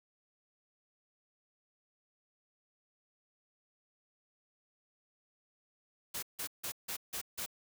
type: noise bursts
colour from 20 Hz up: white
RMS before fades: -39 dBFS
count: 6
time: 6.14-7.462 s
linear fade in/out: 10 ms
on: 87 ms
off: 160 ms
effects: none